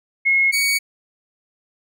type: tone pair in turn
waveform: sine / sawtooth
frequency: 2167 / 2243 Hz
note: C#7 / C#7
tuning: -40 / +20 cents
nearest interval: minor second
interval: 60 cents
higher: second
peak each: -13 dBFS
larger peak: neither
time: 0.25-0.52 / 0.52-0.79 s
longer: neither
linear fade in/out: 20 ms
effects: none